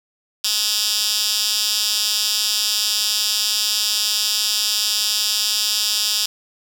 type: tone with high-pass filter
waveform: 10% pulse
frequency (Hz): 210.5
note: G#3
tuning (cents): +24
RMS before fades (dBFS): -20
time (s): 0.44-6.26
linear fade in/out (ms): 5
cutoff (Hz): 4300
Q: 2.7
effects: none